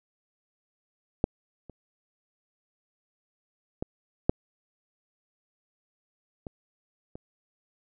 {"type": "clicks", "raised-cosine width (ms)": 2, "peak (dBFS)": [-8, -30, -17, -6, -24, -27], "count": 6, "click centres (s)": [1.241, 1.697, 3.825, 4.295, 6.468, 7.155], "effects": []}